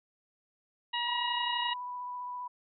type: harmonic tone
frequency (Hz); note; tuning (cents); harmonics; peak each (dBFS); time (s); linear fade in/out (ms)
956; A#5; +43; 1 / 2 / 3 / 4; -34 / -37 / -34 / -39; 0.93-1.74; 10
type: tone with vibrato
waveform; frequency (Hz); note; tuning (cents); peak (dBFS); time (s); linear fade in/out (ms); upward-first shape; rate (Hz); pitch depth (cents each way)
sine; 987.8; B5; 0; -36; 1.07-2.48; 10; sine; 15; 11
effects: none